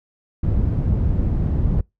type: low-pass noise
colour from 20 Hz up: white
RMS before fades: -19 dBFS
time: 0.43-1.81 s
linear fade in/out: 5 ms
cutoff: 110 Hz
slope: 12 dB/octave
effects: noise-tail reverb RT60 0.2 s tail -26 dB re dry